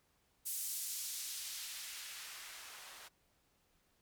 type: noise with band-pass filter sweep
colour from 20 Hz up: blue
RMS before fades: -45 dBFS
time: 0.45-3.09 s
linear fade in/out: 20 ms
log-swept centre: 10000 to 820 Hz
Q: 0.71
effects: pink hiss -75 dBFS RMS until 4.01 s